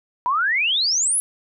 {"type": "exponential sweep", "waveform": "sine", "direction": "up", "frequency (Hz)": [952, 11175], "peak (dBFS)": -17, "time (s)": [0.26, 1.2], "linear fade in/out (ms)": 0, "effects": []}